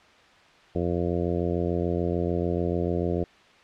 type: harmonic tone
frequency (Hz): 86.8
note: F2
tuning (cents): -10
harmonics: 1 / 2 / 3 / 4 / 5 / 6 / 7 / 8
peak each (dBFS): -30 / -30 / -33 / -30 / -31 / -34 / -36 / -39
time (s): 0.75-3.24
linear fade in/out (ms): 5
effects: white hiss -54 dBFS RMS until 3.63 s + low-pass 3000 Hz 12 dB/octave